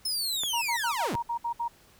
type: linear sweep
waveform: sawtooth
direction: down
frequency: 5270 to 60 Hz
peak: -25 dBFS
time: 0.05-1.16 s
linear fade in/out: 5 ms
type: click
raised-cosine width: 0.5 ms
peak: -22 dBFS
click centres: 0.435 s
type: tone bursts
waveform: sine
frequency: 940 Hz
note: A#5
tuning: 14 cents sharp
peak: -27 dBFS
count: 8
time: 0.53-1.682 s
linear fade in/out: 10 ms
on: 88 ms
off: 64 ms
effects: pink hiss -58 dBFS RMS until 1.99 s